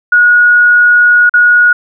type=tone with dropouts; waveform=sine; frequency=1451 Hz; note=F#6; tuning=34 cents flat; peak=-3 dBFS; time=0.12-1.73 s; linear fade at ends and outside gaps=5 ms; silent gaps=1.295-1.338 s; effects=none